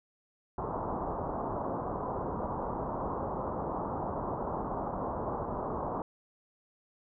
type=low-pass noise; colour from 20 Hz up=white; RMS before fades=-35 dBFS; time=0.58-6.02 s; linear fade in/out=2 ms; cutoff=1100 Hz; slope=48 dB/octave; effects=none